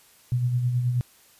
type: tone with tremolo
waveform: sine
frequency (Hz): 123.3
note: B2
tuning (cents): -2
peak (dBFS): -19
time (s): 0.32-1.01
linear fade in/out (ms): 0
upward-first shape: sine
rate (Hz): 9.4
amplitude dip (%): 45
effects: white hiss -56 dBFS RMS until 1.39 s + resampled to 32000 Hz